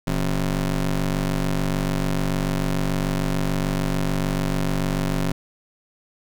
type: ring-modulated tone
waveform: 25% pulse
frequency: 98.4 Hz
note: G2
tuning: 7 cents sharp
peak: -14 dBFS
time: 0.07-5.32 s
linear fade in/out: 5 ms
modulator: 72.6 Hz
effects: none